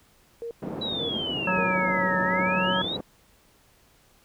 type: tone bursts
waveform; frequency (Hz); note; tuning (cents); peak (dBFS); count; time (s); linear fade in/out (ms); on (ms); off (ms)
sine; 466.2; A#4; 0; -31; 3; 0.42-1.667; 0; 89; 490
type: band-pass noise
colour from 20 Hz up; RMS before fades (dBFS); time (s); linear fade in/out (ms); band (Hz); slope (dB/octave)
pink; -34; 0.62-3.01; 5; 180 to 550; 12
type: exponential two-way sweep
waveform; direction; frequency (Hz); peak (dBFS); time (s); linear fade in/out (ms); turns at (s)
sine; down then up; 3953 to 1760 to 3953; -28; 0.81-2.97; 10; 2.21
type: harmonic tone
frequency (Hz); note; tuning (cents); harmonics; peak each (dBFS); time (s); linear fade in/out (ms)
185; F#3; 0; 1 / 3 / 5 / 7 / 9; -29 / -29 / -29 / -29 / -29; 1.47-2.82; 5
effects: pink hiss -60 dBFS RMS until 4.24 s